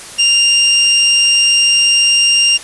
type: tone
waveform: 25% pulse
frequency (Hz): 2794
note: F7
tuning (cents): 0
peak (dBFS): -4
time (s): 0.18-2.58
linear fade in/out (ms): 20
effects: white hiss -31 dBFS RMS until 2.63 s + resampled to 24000 Hz